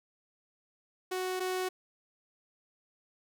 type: tone pair in turn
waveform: sawtooth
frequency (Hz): 370 / 370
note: F#4 / F#4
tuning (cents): 0 / 0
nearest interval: unison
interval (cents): 0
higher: neither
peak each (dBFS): -28 / -27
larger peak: second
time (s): 1.11-1.4 / 1.4-1.69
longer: neither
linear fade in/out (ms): 10
effects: none